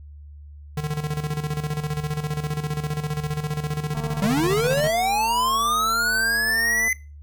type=tone with tremolo; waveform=square; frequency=150.4 Hz; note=D3; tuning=42 cents sharp; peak=-23 dBFS; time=0.77-4.89 s; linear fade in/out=5 ms; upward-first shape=square; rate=15 Hz; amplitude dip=65%
type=click train; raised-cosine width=1 ms; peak=-24 dBFS; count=669; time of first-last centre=3.95-6.88 s; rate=228 Hz
type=linear sweep; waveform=square; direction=up; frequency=185.5 to 2048 Hz; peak=-20 dBFS; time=4.22-6.93 s; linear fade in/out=2 ms
effects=noise-tail reverb RT60 0.3 s tail -20 dB re dry + added 73 Hz sine -39 dBFS peak until 7.22 s